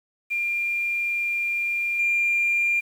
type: tone with level steps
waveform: sine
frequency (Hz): 2393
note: D7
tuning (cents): +32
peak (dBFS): -22 / -18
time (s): 0.3-2.81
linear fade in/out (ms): 20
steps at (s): 1.99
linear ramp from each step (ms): 5
effects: tanh soft clip ceiling -15 dBFS + 8-bit